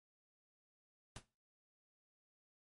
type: noise with exponential decay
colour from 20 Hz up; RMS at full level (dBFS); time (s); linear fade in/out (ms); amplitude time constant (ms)
pink; -43; 1.16-1.25; 2; 18
effects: noise-tail reverb RT60 0.3 s tail -17 dB re dry + MP3 48 kbps